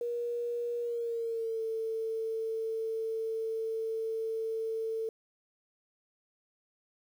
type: tone with pitch glide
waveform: sine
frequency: 476.1 to 446.8 Hz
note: A#4 to A4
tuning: +37 to +27 cents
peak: -31 dBFS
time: 0.01-5.09 s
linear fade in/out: 2 ms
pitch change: -110 cents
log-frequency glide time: 0.81-1.61 s
effects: 10-bit